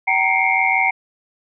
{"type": "tone cluster", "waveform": "sine", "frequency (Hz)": [767, 931, 2123, 2209, 2330], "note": ["G5", "A#5", "C7", "C#7", "D7"], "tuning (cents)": [-38, -2, 25, -7, -14], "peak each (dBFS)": [-20, -23, -19, -20, -23], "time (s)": [0.07, 0.91], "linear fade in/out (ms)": 10, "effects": []}